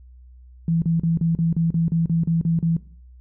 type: tone bursts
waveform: sine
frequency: 165.6 Hz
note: E3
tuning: 8 cents sharp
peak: -17 dBFS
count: 12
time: 0.68-2.767 s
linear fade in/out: 2 ms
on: 140 ms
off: 37 ms
effects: noise-tail reverb RT60 0.5 s tail -18 dB re dry + added 62 Hz sine -43 dBFS peak until 3.2 s